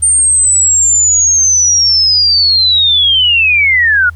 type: linear sweep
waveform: sine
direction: down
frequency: 8870 to 1396.9 Hz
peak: -6 dBFS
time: 0.02-4.1 s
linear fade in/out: 10 ms
effects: added 81 Hz sine -27 dBFS peak until 4.15 s + pink hiss -50 dBFS RMS until 4.15 s